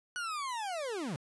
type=linear sweep; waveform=40% pulse; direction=down; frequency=1482 to 123.47 Hz; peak=-34 dBFS; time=0.16-1.16 s; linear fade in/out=0 ms; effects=resampled to 24000 Hz + 12-bit